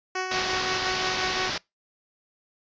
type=tone with tremolo; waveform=10% pulse; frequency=372.4 Hz; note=F#4; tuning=11 cents sharp; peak=-17 dBFS; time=0.15-1.5 s; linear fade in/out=5 ms; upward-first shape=triangle; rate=5.7 Hz; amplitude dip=50%
type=low-pass noise; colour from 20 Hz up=white; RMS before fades=-30 dBFS; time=0.31-1.58 s; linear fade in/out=5 ms; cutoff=5500 Hz; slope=48 dB/octave
effects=noise-tail reverb RT60 0.2 s tail -24 dB re dry + resampled to 16000 Hz